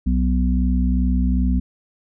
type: harmonic tone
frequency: 62.6 Hz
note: B1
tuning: 24 cents sharp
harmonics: 1 / 3 / 4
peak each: -17 / -22 / -23 dBFS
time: 0.06-1.6 s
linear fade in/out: 10 ms
effects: none